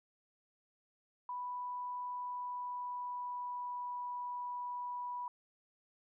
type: tone with pitch glide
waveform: sine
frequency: 987.8 to 981 Hz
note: B5 to B5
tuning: 0 to -12 cents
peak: -38 dBFS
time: 1.29-5.28 s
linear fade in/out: 2 ms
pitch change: -12 cents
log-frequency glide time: 2.13-4.02 s
effects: none